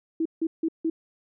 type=tone bursts; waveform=sine; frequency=324.8 Hz; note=E4; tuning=26 cents flat; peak=-22 dBFS; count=4; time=0.2-0.9 s; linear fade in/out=5 ms; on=55 ms; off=160 ms; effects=none